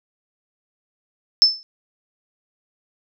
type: tone with exponential decay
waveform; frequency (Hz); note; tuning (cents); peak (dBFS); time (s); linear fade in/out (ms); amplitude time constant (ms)
sine; 5274; E8; 0; -5; 1.42-1.63; 0; 45
effects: none

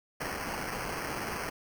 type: noise with sample-and-hold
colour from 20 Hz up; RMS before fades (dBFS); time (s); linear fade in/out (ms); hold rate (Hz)
white; -36; 0.2-1.5; 10; 3675
effects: none

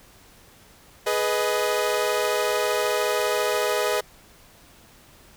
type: chord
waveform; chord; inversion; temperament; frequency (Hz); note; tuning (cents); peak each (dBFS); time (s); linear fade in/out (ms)
sawtooth; G# minor; none; equal with one note detuned; 419.2 / 493.9 / 622.3; G#4 / B4 / D#5; +16 / 0 / 0; -22; 1.06-4.01; 10
effects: pink hiss -52 dBFS RMS until 5.36 s

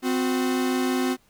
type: tone pair together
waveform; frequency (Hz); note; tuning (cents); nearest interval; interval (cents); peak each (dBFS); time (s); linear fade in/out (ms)
45% pulse; 257.6 / 363.1; C4 / F#4; -27 / -33; tritone; 594; -23 / -27; 0.02-1.17; 50
effects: pink hiss -62 dBFS RMS until 1.29 s

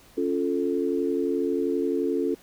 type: chord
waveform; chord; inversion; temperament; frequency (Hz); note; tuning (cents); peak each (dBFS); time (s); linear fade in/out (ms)
sine; Db augmented; none; equal; 277.2 / 349.2 / 440; Db4 / F4 / A4; 0 / 0 / 0; -27; 0.17-2.35; 10
effects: pink hiss -54 dBFS RMS until 2.42 s

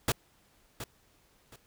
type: noise with echo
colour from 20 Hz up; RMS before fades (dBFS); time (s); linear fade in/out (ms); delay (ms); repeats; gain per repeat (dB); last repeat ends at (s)
pink; -27; 0.08-0.12; 2; 720; 2; -12; 1.56
effects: pink hiss -66 dBFS RMS until 1.66 s

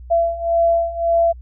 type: beating tone pair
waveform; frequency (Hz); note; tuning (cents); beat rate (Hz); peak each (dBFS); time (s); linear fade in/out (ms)
sine; 673 / 674.8; E5 / E5; +36 / +40; 1.8; -19 / -16; 0.1-1.33; 20
effects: added 61 Hz sine -34 dBFS peak until 1.41 s

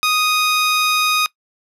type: tone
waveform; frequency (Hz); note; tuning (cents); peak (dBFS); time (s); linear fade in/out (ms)
15% pulse; 1244.5; D#6; 0; -8; 0.03-1.26; 0
effects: noise-tail reverb RT60 0.1 s tail -21 dB re dry + low-pass 12000 Hz 12 dB/octave

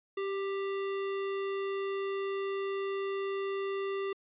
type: tone with sample-and-hold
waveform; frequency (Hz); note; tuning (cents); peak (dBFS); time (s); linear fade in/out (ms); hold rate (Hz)
sine; 392; G4; 0; -31; 0.17-4.13; 5; 1575
effects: resampled to 8000 Hz

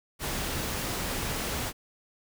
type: noise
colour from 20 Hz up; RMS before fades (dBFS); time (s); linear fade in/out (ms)
pink; -32; 0.19-1.73; 50
effects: none

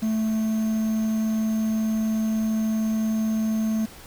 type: tone with quantisation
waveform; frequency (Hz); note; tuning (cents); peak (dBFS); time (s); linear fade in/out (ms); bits
triangle; 219.4; A3; -5; -19; 0.02-3.86; 10; 7
effects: pink hiss -45 dBFS RMS until 4.06 s

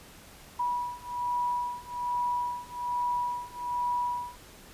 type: beating tone pair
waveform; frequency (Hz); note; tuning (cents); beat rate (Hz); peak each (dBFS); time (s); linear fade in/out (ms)
sine; 974 / 975.2; B5 / B5; -24 / -22; 1.2; -32 / -31; 0.59-4.36; 10
effects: pink hiss -51 dBFS RMS until 4.73 s + resampled to 32000 Hz

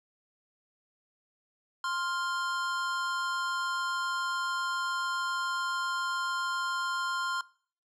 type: tone pair together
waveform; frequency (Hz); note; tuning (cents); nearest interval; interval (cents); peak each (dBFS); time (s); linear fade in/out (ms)
square; 1048.8 / 1400; C6 / F6; +4 / +4; perfect fourth; 500; -33 / -34; 1.84-7.41; 2
effects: noise-tail reverb RT60 0.5 s tail -21 dB re dry + low-pass 7000 Hz 12 dB/octave

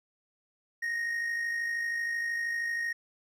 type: tone with amplitude modulation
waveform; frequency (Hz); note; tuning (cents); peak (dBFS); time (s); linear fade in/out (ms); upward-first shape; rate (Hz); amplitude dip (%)
triangle; 1864.7; A#6; 0; -26; 0.82-2.93; 10; sine; 52.9; 40
effects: none

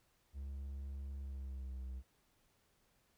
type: tone with pitch glide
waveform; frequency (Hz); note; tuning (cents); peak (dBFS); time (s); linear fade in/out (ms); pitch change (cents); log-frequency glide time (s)
triangle; 68.8 to 64.19; C#2 to C2; -12 to -32; -40; 0.33-2.03; 50; -120; 1.17-1.83
effects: pink hiss -75 dBFS RMS until 3.17 s

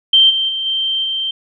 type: tone with level steps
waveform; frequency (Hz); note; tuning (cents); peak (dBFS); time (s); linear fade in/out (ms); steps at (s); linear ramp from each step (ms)
sine; 3136; G7; 0; -6 / -14 / -18 / -15 / -17; 0.13-1.31; 5; 0.29 / 0.48 / 0.65 / 1.03; 20
effects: none

